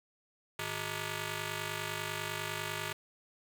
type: ring-modulated tone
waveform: 5% pulse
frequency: 261.6 Hz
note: C4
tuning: in tune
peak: -21 dBFS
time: 0.59-2.93 s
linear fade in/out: 2 ms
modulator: 679 Hz
effects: none